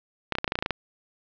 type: clicks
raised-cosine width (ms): 0.3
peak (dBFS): -9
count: 11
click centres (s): 0.323 / 0.353 / 0.385 / 0.444 / 0.478 / 0.521 / 0.555 / 0.589 / 0.625 / 0.661 / 0.707
effects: low-pass 5000 Hz 12 dB/octave